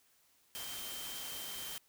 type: tone in noise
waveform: sine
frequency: 3136 Hz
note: G7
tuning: in tune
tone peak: -47 dBFS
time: 0.55-1.78 s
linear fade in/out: 0 ms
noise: white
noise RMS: -44 dBFS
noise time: 0.55-1.78 s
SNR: -6 dB
effects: white hiss -70 dBFS RMS until 1.88 s